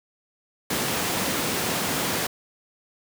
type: high-pass noise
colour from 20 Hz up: pink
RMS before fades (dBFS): -26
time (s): 0.7-2.27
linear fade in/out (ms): 5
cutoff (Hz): 150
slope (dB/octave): 12
effects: none